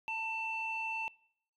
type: tone pair together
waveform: sine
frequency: 893 / 2674 Hz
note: A5 / E7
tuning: +25 / +24 cents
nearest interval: octave + perfect fifth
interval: 1899 cents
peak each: -38 / -35 dBFS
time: 0.08-1.08 s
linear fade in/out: 0 ms
effects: noise-tail reverb RT60 0.7 s tail -25 dB re dry + tanh soft clip ceiling -27 dBFS